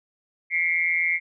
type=tone with amplitude modulation; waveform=sine; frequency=2141 Hz; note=C7; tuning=39 cents sharp; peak=-16 dBFS; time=0.5-1.2 s; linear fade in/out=50 ms; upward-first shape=sine; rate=168 Hz; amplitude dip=90%; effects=none